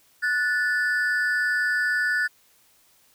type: ring-modulated tone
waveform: triangle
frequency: 1611 Hz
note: G6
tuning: 47 cents sharp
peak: -16 dBFS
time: 0.22-2.28 s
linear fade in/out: 20 ms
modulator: 140 Hz
effects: white hiss -60 dBFS RMS until 3.14 s